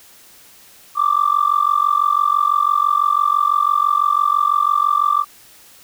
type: tone with amplitude modulation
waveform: sine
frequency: 1174.7 Hz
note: D6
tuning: in tune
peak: -8 dBFS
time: 0.95-5.25 s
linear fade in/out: 50 ms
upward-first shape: sine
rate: 46 Hz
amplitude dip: 95%
effects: tanh soft clip ceiling -6 dBFS + white hiss -46 dBFS RMS until 5.83 s